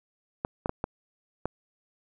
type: clicks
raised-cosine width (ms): 1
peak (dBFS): -14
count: 5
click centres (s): 0.449 / 0.659 / 0.694 / 0.841 / 1.456
effects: none